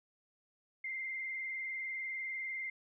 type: tone with vibrato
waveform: sine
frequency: 2093 Hz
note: C7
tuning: in tune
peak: -37 dBFS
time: 0.84-2.7 s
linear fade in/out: 5 ms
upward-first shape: sine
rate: 20 Hz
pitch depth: 38 cents each way
effects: none